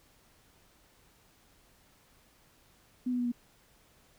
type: tone with pitch steps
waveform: sine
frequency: 250.5 / 247.1 / 243.7 / 240.3 Hz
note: B3 / B3 / B3 / B3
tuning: +25 / +1 / -23 / -47 cents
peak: -28 dBFS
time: 3.06-3.32 s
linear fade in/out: 10 ms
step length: 65 ms
effects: pink hiss -64 dBFS RMS until 4.18 s